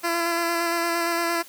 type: tone with vibrato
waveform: 10% pulse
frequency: 339.1 Hz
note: E4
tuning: 49 cents sharp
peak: -14 dBFS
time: 0.03-1.43 s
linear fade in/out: 20 ms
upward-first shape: square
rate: 8.7 Hz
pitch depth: 15 cents each way
effects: white hiss -47 dBFS RMS until 1.48 s + high-pass 150 Hz 12 dB/octave